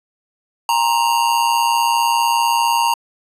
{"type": "tone with amplitude modulation", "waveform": "square", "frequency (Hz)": 932.3, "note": "A#5", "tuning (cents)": 0, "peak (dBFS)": -11, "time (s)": [0.69, 2.94], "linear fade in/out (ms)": 2, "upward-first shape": "sine", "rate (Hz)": 120, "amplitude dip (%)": 75, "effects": ["resampled to 32000 Hz", "8-bit"]}